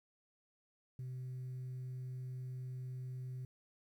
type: tone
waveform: sine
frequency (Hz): 127.9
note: C3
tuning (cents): -39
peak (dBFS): -39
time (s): 0.99-3.45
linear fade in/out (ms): 2
effects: tanh soft clip ceiling -40 dBFS + 12-bit